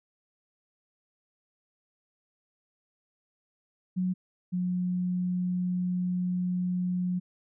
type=tone pair in turn; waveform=sine; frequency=183.3 / 180.36 Hz; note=F#3 / F#3; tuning=-16 / -44 cents; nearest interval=unison; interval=28 cents; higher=first; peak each=-25 / -26 dBFS; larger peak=first; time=3.96-4.14 / 4.52-7.2 s; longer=second; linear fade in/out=20 ms; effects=none